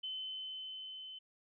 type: tone with level ramp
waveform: sine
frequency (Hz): 3051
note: G7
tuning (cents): -48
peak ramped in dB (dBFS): -38 to -46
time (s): 0.03-1.19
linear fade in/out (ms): 10
effects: none